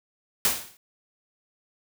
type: noise with exponential decay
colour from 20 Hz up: white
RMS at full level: -19 dBFS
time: 0.45-0.77 s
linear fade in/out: 1 ms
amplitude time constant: 69 ms
effects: none